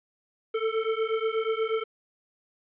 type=beating tone pair; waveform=square; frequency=440 / 448.3 Hz; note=A4 / A4; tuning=0 / +32 cents; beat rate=8.3 Hz; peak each=-29 / -29 dBFS; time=0.54-1.84 s; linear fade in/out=10 ms; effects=resampled to 8000 Hz + 10-bit